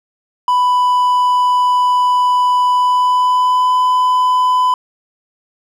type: tone with pitch glide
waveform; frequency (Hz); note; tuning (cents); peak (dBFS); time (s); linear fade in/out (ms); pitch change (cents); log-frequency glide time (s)
triangle; 993 to 1004.5; B5 to B5; +9 to +29; -8; 0.48-4.74; 2; +20; 2.7-3.74
effects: none